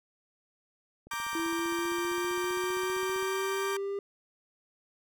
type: click train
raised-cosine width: 2 ms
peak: -38 dBFS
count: 34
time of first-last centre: 1.07-3.227 s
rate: 15.3 Hz
type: chord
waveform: 30% pulse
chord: G minor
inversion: first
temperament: equal with one note detuned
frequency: 932.3 / 1174.7 / 1574.3 Hz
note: Bb5 / D6 / G6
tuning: 0 / 0 / +7 cents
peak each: -36 / -33 / -36 dBFS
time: 1.11-3.77 s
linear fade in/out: 5 ms
type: linear sweep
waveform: triangle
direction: up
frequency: 330 to 400 Hz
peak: -29 dBFS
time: 1.35-3.99 s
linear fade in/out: 2 ms
effects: none